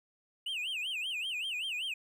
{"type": "tone with vibrato", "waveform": "triangle", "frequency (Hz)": 2794, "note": "F7", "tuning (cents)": 0, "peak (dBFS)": -32, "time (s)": [0.46, 1.94], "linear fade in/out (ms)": 5, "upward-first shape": "sine", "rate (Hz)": 5.2, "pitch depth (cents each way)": 240, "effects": []}